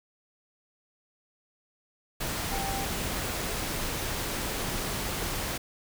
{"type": "tone in noise", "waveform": "sine", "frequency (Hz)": 784, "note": "G5", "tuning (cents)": 0, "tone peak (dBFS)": -34, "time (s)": [2.51, 2.85], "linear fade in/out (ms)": 10, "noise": "pink", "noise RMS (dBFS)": -32, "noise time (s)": [2.2, 5.58], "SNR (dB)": -5, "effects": []}